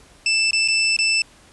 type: tone with dropouts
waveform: 25% pulse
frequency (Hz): 2647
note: E7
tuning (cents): +7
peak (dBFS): -12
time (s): 0.26-1.22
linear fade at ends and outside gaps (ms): 2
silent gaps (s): 0.509-0.531 / 0.678-0.684 / 0.966-0.988
effects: pink hiss -50 dBFS RMS until 1.52 s + resampled to 24000 Hz